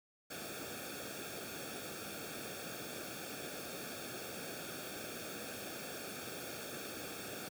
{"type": "noise with comb filter", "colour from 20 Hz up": "pink", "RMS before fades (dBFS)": -45, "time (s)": [0.3, 7.49], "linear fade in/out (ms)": 10, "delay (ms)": 1, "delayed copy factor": -0.8, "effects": ["high-pass 100 Hz 12 dB/octave"]}